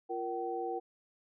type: tone cluster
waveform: sine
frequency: 347.1 / 467.6 / 765 Hz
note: F4 / A#4 / G5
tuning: -11 / +5 / -42 cents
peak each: -39 / -38 / -37 dBFS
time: 0.09-0.8 s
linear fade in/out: 20 ms
effects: none